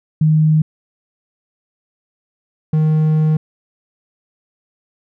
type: tone pair in turn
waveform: sine / triangle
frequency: 155.56 / 155.56 Hz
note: D#3 / D#3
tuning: 0 / 0 cents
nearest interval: unison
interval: 0 cents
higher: neither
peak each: -9 dBFS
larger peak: neither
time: 0.21-0.62 / 2.73-3.37 s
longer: second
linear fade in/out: 5 ms
effects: none